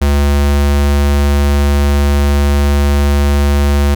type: tone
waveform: square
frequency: 71.4 Hz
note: D2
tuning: 48 cents flat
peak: -9 dBFS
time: 0.01-3.95 s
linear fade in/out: 10 ms
effects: none